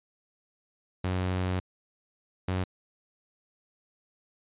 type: tone pair in turn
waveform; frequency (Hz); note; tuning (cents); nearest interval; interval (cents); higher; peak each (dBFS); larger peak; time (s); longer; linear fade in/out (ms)
sawtooth; 92 / 92.59; F#2 / F#2; -9 / +2; unison; 11; second; -23; neither; 1.04-1.6 / 2.48-2.64; first; 5
effects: resampled to 8000 Hz